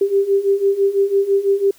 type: beating tone pair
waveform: sine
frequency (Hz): 392 / 398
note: G4 / G4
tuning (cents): 0 / +26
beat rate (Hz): 6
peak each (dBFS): -18 / -15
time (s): 0.01-1.71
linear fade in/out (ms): 5
effects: white hiss -50 dBFS RMS until 1.78 s